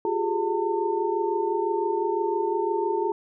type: tone cluster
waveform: sine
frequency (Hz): 353.3 / 395.3 / 421.2 / 901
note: F4 / G4 / G#4 / A5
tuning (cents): +20 / +15 / +24 / +41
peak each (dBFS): -28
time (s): 0.05-3.12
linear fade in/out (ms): 2
effects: none